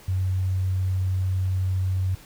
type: tone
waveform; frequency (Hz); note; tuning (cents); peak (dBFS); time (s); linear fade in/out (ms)
sine; 93.5; F#2; +19; -21; 0.08-2.15; 5
effects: pink hiss -49 dBFS RMS until 2.25 s